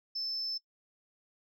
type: tone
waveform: sine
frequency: 5274 Hz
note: E8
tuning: in tune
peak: -32 dBFS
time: 0.15-0.58 s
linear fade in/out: 10 ms
effects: noise-tail reverb RT60 0.1 s tail -21 dB re dry + tanh soft clip ceiling -29 dBFS